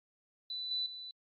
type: tone with level steps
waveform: sine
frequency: 3985 Hz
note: B7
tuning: 15 cents sharp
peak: -37 / -32 / -43 dBFS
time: 0.5-1.11 s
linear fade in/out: 2 ms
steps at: 0.71 / 0.86 s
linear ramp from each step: 2 ms
effects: AAC 32 kbps